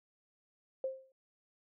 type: tone with exponential decay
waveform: sine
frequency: 528 Hz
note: C5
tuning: 16 cents sharp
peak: -30 dBFS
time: 0.84-1.12 s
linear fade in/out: 2 ms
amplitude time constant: 60 ms
effects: none